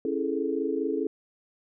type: chord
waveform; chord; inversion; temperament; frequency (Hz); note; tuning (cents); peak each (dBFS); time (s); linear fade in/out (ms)
sine; A major seventh; first; equal with one note detuned; 273.5 / 329.6 / 415.3 / 440; C#4 / E4 / G#4 / A4; -23 / 0 / 0 / 0; -31; 0.05-1.07; 2
effects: none